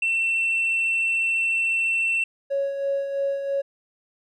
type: tone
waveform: sine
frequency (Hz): 2693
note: E7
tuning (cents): +36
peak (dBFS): -18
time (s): 0.02-2.24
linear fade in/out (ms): 5
type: tone with tremolo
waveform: triangle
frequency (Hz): 554.4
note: C#5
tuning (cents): 0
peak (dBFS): -17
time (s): 2.5-3.62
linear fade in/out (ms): 20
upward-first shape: sine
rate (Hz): 3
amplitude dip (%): 60
effects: tanh soft clip ceiling -18 dBFS